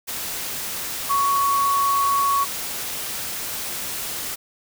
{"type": "tone in noise", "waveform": "sine", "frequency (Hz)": 1115, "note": "C#6", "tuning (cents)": 10, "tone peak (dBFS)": -17, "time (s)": [1.09, 2.45], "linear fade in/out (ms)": 20, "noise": "white", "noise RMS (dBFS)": -29, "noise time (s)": [0.07, 4.36], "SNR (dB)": 9, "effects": []}